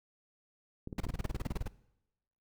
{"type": "clicks", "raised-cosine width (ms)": 3, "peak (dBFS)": -27, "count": 5, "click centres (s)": [0.874, 0.928, 1.067, 1.347, 1.507]}
{"type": "noise bursts", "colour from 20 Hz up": "brown", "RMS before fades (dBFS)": -33, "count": 14, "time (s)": [0.98, 1.68], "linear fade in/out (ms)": 5, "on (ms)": 24, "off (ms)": 28}
{"effects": ["noise-tail reverb RT60 0.9 s tail -20 dB re dry"]}